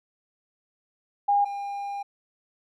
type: tone pair in turn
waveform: sine / triangle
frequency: 811 / 804 Hz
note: G#5 / G5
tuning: -41 / +44 cents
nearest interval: unison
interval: 15 cents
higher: first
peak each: -18 / -28 dBFS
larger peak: first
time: 1.28-1.45 / 1.45-2.03 s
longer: second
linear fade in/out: 10 ms
effects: none